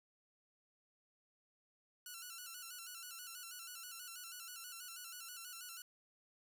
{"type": "tone with vibrato", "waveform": "5% pulse", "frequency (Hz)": 1410, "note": "F6", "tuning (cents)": 16, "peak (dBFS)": -37, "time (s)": [2.06, 5.82], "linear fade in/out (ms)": 2, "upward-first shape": "square", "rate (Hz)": 6.2, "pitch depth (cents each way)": 72, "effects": []}